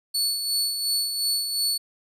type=tone with tremolo; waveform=sawtooth; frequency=4435 Hz; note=C#8; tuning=in tune; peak=-18 dBFS; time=0.14-1.78 s; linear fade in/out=10 ms; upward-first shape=sine; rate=2.8 Hz; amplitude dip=50%; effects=resampled to 32000 Hz